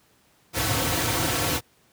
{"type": "noise with comb filter", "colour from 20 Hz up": "pink", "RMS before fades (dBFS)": -24, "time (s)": [0.53, 1.61], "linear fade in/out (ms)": 50, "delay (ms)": 4.9, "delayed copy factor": -0.95, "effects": ["pink hiss -61 dBFS RMS until 1.92 s", "high-pass 80 Hz 12 dB/octave"]}